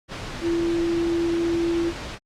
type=tone in noise; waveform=sine; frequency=338 Hz; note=E4; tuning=43 cents sharp; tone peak=-20 dBFS; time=0.41-1.93 s; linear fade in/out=50 ms; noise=pink; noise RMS=-33 dBFS; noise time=0.08-2.19 s; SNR=+10 dB; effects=low-pass 5000 Hz 12 dB/octave + Opus 48 kbps